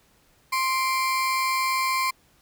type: tone pair together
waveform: 35% pulse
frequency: 1048.9 / 2348 Hz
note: C6 / D7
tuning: +4 / -1 cents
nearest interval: octave + major second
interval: 1395 cents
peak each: -21 / -28 dBFS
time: 0.52-2.11 s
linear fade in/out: 10 ms
effects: pink hiss -61 dBFS RMS until 2.41 s